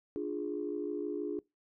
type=chord; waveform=sine; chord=D diminished; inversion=none; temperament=equal with one note detuned; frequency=296.2 / 349.2 / 415.3 Hz; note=D4 / F4 / Ab4; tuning=+15 / 0 / 0 cents; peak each=-37 / -38 / -37 dBFS; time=0.16-1.39 s; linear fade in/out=0 ms; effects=noise-tail reverb RT60 0.2 s tail -23 dB re dry + tanh soft clip ceiling -24 dBFS